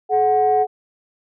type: tone pair together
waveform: sine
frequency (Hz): 426.4 / 740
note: G#4 / F#5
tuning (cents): +46 / 0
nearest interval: minor seventh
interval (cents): 954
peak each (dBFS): -17 / -14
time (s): 0.09-0.67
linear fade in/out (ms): 50
effects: tanh soft clip ceiling -7 dBFS